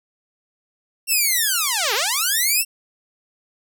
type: linear two-way sweep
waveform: 5% pulse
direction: down then up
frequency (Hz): 2754 to 382.5 to 2754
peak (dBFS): -7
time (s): 1.07-2.65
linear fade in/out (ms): 50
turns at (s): 1.94
effects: none